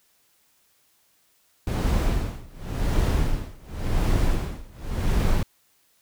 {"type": "noise with tremolo", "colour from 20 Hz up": "brown", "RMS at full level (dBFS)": -20, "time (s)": [1.67, 5.43], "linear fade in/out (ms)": 2, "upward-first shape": "sine", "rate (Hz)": 0.91, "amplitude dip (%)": 95, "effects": ["white hiss -64 dBFS RMS until 6.01 s"]}